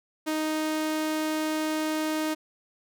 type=tone; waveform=sawtooth; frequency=311.1 Hz; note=D#4; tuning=in tune; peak=-22 dBFS; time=0.26-2.35 s; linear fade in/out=20 ms; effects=none